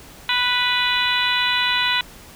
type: harmonic tone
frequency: 493.5 Hz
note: B4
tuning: 1 cent flat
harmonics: 2 / 3 / 4 / 5 / 6 / 7 / 8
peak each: -25 / -25 / -25 / -25 / -25 / -25 / -25 dBFS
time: 0.29-2.01 s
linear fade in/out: 2 ms
effects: pink hiss -43 dBFS RMS until 2.35 s